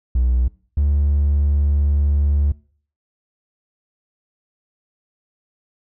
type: tone pair in turn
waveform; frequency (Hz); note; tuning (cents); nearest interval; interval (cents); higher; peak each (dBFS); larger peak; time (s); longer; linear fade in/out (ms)
triangle; 61.7 / 72.23; B1 / D2; -1 / -28; minor third; 273; second; -11; neither; 0.15-0.48 / 0.77-2.52; second; 5
effects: noise-tail reverb RT60 0.5 s tail -24 dB re dry + tanh soft clip ceiling -8 dBFS